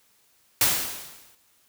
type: noise with exponential decay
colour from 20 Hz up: white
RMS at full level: -18 dBFS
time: 0.61-1.35 s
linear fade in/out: 2 ms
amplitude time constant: 160 ms
effects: white hiss -63 dBFS RMS until 1.68 s